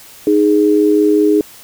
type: tone pair together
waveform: sine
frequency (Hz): 309.9 / 415.3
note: D#4 / G#4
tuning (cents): -7 / 0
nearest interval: perfect fourth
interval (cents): 507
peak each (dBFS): -11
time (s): 0.27-1.41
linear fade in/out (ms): 2
effects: white hiss -39 dBFS RMS until 1.63 s